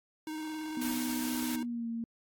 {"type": "tone with vibrato", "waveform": "square", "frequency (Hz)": 311.4, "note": "D#4", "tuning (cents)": 2, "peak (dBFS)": -37, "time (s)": [0.27, 1.63], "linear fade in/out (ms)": 2, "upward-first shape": "sine", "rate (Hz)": 18, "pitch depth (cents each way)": 21}
{"type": "tone with pitch glide", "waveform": "sine", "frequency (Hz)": [246.9, 230.4], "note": ["B3", "A#3"], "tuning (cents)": [0, -20], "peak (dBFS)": -33, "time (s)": [0.77, 2.04], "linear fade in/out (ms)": 2, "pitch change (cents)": -120, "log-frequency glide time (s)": [1.49, 1.88]}
{"type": "noise", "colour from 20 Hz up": "white", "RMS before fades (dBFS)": -40, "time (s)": [0.81, 1.56], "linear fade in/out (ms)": 5}
{"effects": ["AAC 64 kbps"]}